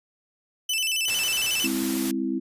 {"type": "tone with vibrato", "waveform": "sawtooth", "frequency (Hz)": 2822, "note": "F7", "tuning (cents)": 17, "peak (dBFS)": -20, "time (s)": [0.69, 1.67], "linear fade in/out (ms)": 5, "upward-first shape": "square", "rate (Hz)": 11, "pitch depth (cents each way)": 110}
{"type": "noise", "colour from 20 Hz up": "white", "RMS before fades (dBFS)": -32, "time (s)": [1.08, 2.11], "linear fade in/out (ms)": 0}
{"type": "chord", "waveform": "sine", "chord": "Ab augmented", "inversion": "none", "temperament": "equal with one note detuned", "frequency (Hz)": [203.8, 261.6, 329.6], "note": ["Ab3", "C4", "E4"], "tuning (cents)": [-32, 0, 0], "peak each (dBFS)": [-31, -27, -28], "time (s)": [1.63, 2.4], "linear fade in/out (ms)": 20}
{"effects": ["resampled to 32000 Hz"]}